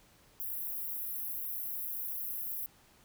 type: high-pass noise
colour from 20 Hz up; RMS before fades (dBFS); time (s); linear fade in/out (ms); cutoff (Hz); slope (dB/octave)
white; -38; 0.4-2.66; 0; 11000; 96
effects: pink hiss -63 dBFS RMS until 3.04 s